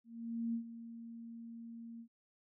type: tone with ADSR envelope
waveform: sine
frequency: 231 Hz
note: A#3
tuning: 16 cents flat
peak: -33 dBFS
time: 0.04-2.08 s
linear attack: 500 ms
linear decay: 93 ms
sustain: -13 dB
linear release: 78 ms
effects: none